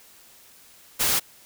white noise, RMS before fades -22 dBFS, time 0.99-1.2 s, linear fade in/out 20 ms, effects white hiss -52 dBFS RMS until 1.45 s

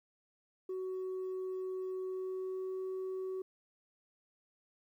sine tone with pitch glide, 373.7 to 376.3 Hz, F#4 to F#4, +17 to +29 cents, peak -34 dBFS, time 0.69-3.42 s, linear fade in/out 5 ms, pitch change +12 cents, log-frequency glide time 2.07-2.83 s, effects tanh soft clip ceiling -35 dBFS + 12-bit

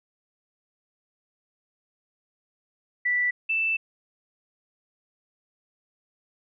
sine tone pair in turn, 1968 / 2650 Hz, B6 / E7, -7 / +9 cents, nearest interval perfect fourth, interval 516 cents, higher second, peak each -21 / -22 dBFS, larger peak first, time 3.05-3.31 / 3.49-3.77 s, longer second, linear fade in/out 10 ms, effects none

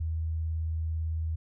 sine tone with vibrato, 80.4 Hz, E2, 43 cents flat, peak -28 dBFS, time 0-1.36 s, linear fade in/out 10 ms, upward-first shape sine, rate 18 Hz, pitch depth 11 cents each way, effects none

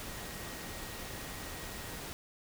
sine tone in noise, 1888 Hz, A#6, 22 cents sharp, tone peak -53 dBFS, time 0.09-1.98 s, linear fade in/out 0 ms, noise pink, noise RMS -43 dBFS, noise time 0-2.13 s, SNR -13 dB, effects none

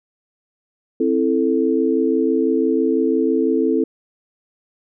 sine chord, A minor, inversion first, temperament just, 264 / 330 / 440 Hz, C4 / E4 / A4, +16 / +2 / 0 cents, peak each -19 dBFS, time 1-3.84 s, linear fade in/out 5 ms, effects none

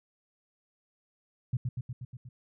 sine tone with echo, 123.9 Hz, B2, 6 cents sharp, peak -25 dBFS, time 1.53-1.57 s, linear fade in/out 5 ms, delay 120 ms, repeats 6, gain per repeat -3 dB, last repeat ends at 2.29 s, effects none

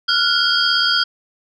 sine tone cluster, 1388 / 1465 / 3229 / 4568 / 4945 Hz, F6 / F#6 / G#7 / D8 / D#8, -11 / -18 / -49 / -49 / -12 cents, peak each -20 dBFS, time 0.08-1.04 s, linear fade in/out 10 ms, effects tanh soft clip ceiling -3 dBFS

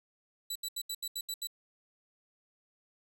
20% pulse tone bursts, 3951 Hz, B7, in tune, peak -29 dBFS, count 8, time 0.5-1.472 s, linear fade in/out 5 ms, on 55 ms, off 76 ms, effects none

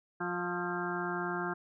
harmonic tone with a mistuned harmonic, 176.9 Hz, F3, 23 cents sharp, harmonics 1 / 2 / 4 / 5 / 6 / 7 / 8 / 9, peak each -40 / -37 / -41 / -43 / -43 / -44 / -40 / -40 dBFS, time 0.2-1.54 s, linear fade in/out 10 ms, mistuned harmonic 8, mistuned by -47 cents, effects none

